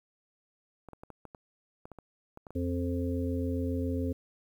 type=clicks; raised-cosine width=1 ms; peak=-31 dBFS; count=12; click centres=0.887 / 0.933 / 1.035 / 1.103 / 1.253 / 1.348 / 1.855 / 1.917 / 1.987 / 2.374 / 2.468 / 2.506 s
type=harmonic tone; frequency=87.31 Hz; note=F2; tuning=in tune; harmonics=1 / 3 / 5 / 6; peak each=-32 / -32 / -38 / -40 dBFS; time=2.55-4.13 s; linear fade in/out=10 ms
effects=10-bit